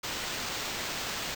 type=noise with sample-and-hold; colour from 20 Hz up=violet; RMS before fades=-35 dBFS; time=0.03-1.35 s; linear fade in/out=10 ms; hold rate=11025 Hz; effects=none